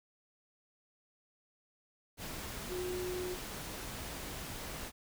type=tone in noise; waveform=sine; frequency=362.9 Hz; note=F#4; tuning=34 cents flat; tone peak=-36 dBFS; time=2.68-3.37 s; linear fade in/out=50 ms; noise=pink; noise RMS=-43 dBFS; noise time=2.17-4.92 s; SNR=+4 dB; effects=none